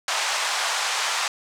pink band-pass noise, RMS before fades -25 dBFS, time 0.08-1.28 s, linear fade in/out 2 ms, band 760 to 8000 Hz, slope 24 dB/octave, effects none

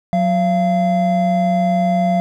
triangle tone pair together, 182.8 / 686 Hz, F#3 / F5, -21 / -31 cents, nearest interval octave + major seventh, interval 2290 cents, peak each -14 dBFS, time 0.13-2.2 s, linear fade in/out 0 ms, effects none

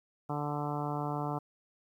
harmonic tone, 146.83 Hz, D3, in tune, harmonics 1 / 2 / 3 / 4 / 5 / 6 / 7 / 8 / 9, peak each -36 / -39 / -42 / -44 / -39 / -41 / -43 / -45 / -46 dBFS, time 0.29-1.39 s, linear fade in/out 10 ms, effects 11-bit

